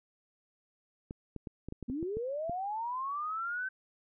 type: clicks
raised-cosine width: 3 ms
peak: -27 dBFS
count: 10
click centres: 1.109 / 1.363 / 1.472 / 1.686 / 1.724 / 1.827 / 1.899 / 2.028 / 2.17 / 2.496 s
type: linear sweep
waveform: sine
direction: up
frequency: 233 to 1548 Hz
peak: -33 dBFS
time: 1.88-3.69 s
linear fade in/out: 10 ms
effects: none